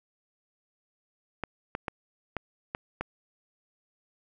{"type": "clicks", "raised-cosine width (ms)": 0.5, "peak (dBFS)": -16, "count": 6, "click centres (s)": [1.437, 1.751, 1.882, 2.367, 2.749, 3.01], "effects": []}